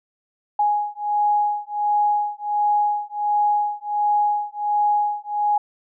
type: beating tone pair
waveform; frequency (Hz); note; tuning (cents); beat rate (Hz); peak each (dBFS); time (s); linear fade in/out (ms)
sine; 830.6 / 832; G#5 / G#5; 0 / +3; 1.4; -21; 0.59-5.58; 5
effects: none